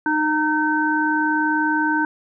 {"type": "harmonic tone", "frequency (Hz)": 306.8, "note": "D#4", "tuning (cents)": -24, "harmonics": [1, 3, 5], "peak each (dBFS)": [-21, -22, -21], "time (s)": [0.06, 2.05], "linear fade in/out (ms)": 2, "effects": []}